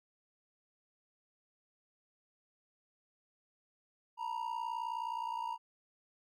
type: ring-modulated tone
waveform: triangle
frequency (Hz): 939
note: A#5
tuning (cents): +12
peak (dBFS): -31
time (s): 4.17-5.58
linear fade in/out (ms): 50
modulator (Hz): 29.7
effects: none